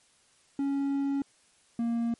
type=tone pair in turn; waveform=triangle; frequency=278 / 233.2 Hz; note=C#4 / A#3; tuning=+5 / +1 cents; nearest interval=minor third; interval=304 cents; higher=first; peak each=-24 dBFS; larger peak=neither; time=0.59-1.22 / 1.79-2.14 s; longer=first; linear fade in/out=2 ms; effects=white hiss -64 dBFS RMS until 2.19 s + MP3 48 kbps